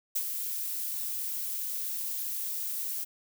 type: noise with ADSR envelope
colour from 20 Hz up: violet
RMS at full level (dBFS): -28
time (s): 0.15-3.05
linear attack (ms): 12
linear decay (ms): 55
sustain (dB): -6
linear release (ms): 19
effects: none